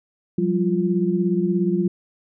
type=tone cluster; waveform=sine; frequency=177.7 / 194.6 / 348.2 Hz; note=F3 / G3 / F4; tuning=+30 / -12 / -5 cents; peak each=-22 dBFS; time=0.38-1.88 s; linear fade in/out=5 ms; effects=none